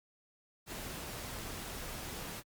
pink noise, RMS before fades -43 dBFS, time 0.66-2.43 s, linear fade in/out 50 ms, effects Opus 48 kbps

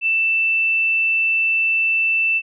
sine tone, 2660 Hz, E7, 15 cents sharp, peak -15 dBFS, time 0.01-2.42 s, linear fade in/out 50 ms, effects none

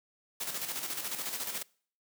white noise with tremolo, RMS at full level -35 dBFS, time 0.4-1.63 s, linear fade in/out 10 ms, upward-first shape square, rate 14 Hz, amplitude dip 50%, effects noise-tail reverb RT60 0.5 s tail -24 dB re dry + high-pass 150 Hz 12 dB/octave

